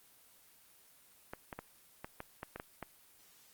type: clicks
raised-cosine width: 0.5 ms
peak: -26 dBFS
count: 9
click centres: 1.335 / 1.528 / 1.59 / 2.045 / 2.204 / 2.431 / 2.56 / 2.599 / 2.827 s
effects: white hiss -63 dBFS RMS until 3.53 s + Opus 24 kbps